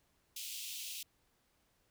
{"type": "high-pass noise", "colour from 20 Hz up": "pink", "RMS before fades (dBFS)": -44, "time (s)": [0.36, 1.03], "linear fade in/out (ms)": 5, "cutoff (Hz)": 2600, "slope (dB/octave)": 48, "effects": ["pink hiss -75 dBFS RMS until 1.9 s"]}